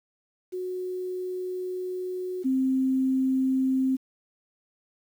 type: tone pair in turn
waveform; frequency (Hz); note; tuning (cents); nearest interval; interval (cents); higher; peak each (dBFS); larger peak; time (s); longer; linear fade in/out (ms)
sine; 366.6 / 262.6; F#4 / C4; -16 / +6; tritone; 578; first; -29 / -21; second; 0.52-2.44 / 2.44-3.97; first; 20
effects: 9-bit

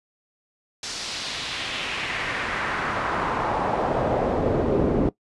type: noise with band-pass filter sweep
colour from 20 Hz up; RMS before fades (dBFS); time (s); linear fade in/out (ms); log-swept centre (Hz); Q
brown; -25; 0.83-5.09; 2; 5500 to 330; 1.7
effects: noise-tail reverb RT60 0.1 s tail -19 dB re dry + resampled to 24000 Hz

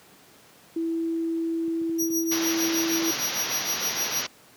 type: tone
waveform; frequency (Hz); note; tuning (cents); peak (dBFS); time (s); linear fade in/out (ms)
sine; 329.6; E4; 0; -24; 0.76-3.11; 5
type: clicks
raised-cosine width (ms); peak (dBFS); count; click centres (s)
3; -30; 12; 1.68 / 1.816 / 1.895 / 2.024 / 2.103 / 2.322 / 2.679 / 2.952 / 3.023 / 3.195 / 3.362 / 3.876
type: tone with tremolo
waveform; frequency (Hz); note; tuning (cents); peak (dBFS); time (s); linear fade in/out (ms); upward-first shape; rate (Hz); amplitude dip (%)
sawtooth; 5780; F#8; -41; -21; 1.98-4.23; 20; triangle; 6.5; 95
type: low-pass noise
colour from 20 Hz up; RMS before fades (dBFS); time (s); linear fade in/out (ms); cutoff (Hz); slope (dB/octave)
white; -31; 2.31-4.27; 10; 6200; 96
effects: pink hiss -53 dBFS RMS until 4.56 s + high-pass 150 Hz 12 dB/octave

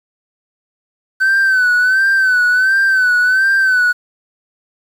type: tone with vibrato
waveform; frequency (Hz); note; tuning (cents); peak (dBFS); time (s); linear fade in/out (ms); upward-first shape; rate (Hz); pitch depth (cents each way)
triangle; 1523; F#6; +50; -7; 1.2-3.93; 20; sine; 1.4; 67
effects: tanh soft clip ceiling -4 dBFS + 7-bit

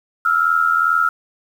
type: tone pair together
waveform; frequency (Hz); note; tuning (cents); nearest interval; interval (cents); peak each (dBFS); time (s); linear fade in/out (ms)
sine; 1318.5 / 1400.9; E6 / F6; 0 / +5; minor second; 105; -16; 0.25-1.09; 5
effects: 7-bit

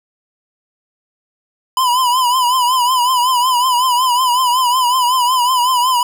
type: tone with vibrato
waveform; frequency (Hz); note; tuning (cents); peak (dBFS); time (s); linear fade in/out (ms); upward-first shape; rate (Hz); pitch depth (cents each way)
square; 1000; B5; +21; -12; 1.77-6.03; 2; triangle; 5.4; 93
effects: none

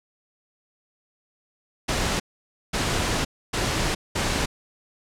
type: noise bursts at uneven times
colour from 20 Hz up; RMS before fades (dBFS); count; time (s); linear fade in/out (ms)
pink; -24; 4; 1.88-2.2 / 2.73-3.25 / 3.53-3.95 / 4.15-4.46; 10
effects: low-pass 8000 Hz 12 dB/octave

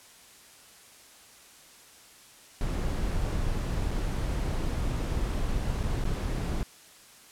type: noise with dropouts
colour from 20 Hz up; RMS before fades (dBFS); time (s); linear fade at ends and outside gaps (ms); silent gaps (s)
brown; -29; 2.61-6.63; 1; 3.908-3.912 / 5.831-5.835 / 6.04-6.052
effects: white hiss -53 dBFS RMS until 7.31 s + low-pass 11000 Hz 12 dB/octave

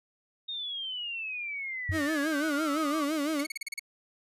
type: exponential sweep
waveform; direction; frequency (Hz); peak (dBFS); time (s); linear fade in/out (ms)
sine; down; 3727 to 1130; -33; 0.48-3.05; 10
type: tone with exponential decay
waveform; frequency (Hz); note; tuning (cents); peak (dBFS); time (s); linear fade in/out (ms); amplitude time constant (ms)
sine; 92.2; F#2; -6; -24; 1.89-2.09; 5; 43
type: tone with vibrato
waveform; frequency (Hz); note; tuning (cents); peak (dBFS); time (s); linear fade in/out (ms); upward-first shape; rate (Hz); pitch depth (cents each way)
35% pulse; 300.1; D4; +38; -26; 1.91-3.47; 50; sine; 5.9; 120
type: tone bursts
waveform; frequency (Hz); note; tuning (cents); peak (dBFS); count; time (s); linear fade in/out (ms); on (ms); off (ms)
sawtooth; 2211; C#7; -5; -29; 8; 3.39-3.795; 5; 20; 35
effects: resampled to 32000 Hz

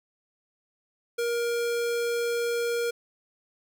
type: tone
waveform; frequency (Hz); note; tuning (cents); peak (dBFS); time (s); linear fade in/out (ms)
square; 471.6; A#4; +20; -26; 1.18-2.91; 10
effects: none

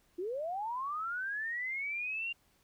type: linear sweep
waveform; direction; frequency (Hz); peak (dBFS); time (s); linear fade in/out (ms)
sine; up; 332.5 to 2801; -34; 0.18-2.33; 10
effects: pink hiss -70 dBFS RMS until 2.63 s

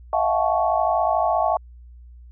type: tone cluster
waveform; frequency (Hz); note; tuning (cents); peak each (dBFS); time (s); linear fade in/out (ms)
sine; 643 / 697 / 748 / 866 / 1111; E5 / F5 / F#5 / A5 / C#6; -43 / -4 / +19 / -28 / +4; -23 / -23 / -25 / -24 / -26; 0.13-1.57; 2
effects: added 60 Hz sine -41 dBFS peak until 2.31 s

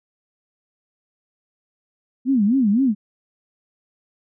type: tone with vibrato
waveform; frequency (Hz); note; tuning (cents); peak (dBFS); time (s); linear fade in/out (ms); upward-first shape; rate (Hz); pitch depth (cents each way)
sine; 233.6; A#3; +4; -14; 2.25-2.95; 50; sine; 3.9; 280
effects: none

